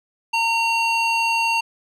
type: tone with band-pass filter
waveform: square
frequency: 916 Hz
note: A#5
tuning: 31 cents flat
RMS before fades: -20 dBFS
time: 0.33-1.61 s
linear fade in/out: 10 ms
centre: 2500 Hz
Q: 1.2
effects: none